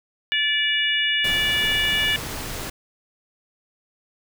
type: harmonic tone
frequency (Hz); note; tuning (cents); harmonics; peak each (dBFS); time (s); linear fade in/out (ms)
580; D5; -22; 3 / 4 / 5 / 6; -24 / -26 / -22 / -28; 0.32-2.16; 0
type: noise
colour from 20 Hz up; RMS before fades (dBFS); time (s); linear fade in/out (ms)
pink; -31; 1.24-2.7; 5
effects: none